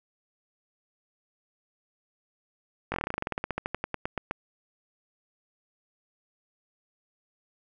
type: slowing click train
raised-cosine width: 0.5 ms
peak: -14 dBFS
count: 24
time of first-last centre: 2.92-4.311 s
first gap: 20 ms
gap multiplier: 1.09
effects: none